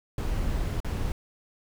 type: noise with dropouts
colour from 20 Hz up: brown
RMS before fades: -28 dBFS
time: 0.18-1.12 s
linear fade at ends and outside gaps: 1 ms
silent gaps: 0.803-0.846 s
effects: none